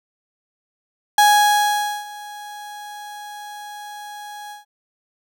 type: tone with ADSR envelope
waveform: 35% pulse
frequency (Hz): 830.6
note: G#5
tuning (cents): 0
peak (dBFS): -8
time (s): 1.18-4.65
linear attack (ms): 3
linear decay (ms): 860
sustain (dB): -23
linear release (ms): 140
effects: none